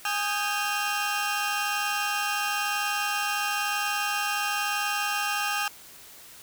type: tone cluster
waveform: 30% pulse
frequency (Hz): 825 / 1241 / 1569 / 2752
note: G#5 / D#6 / G6 / F7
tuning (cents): -12 / -5 / +1 / -26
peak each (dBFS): -28 / -28 / -30 / -30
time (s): 0.05-5.68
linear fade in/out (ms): 2
effects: white hiss -48 dBFS RMS until 6.42 s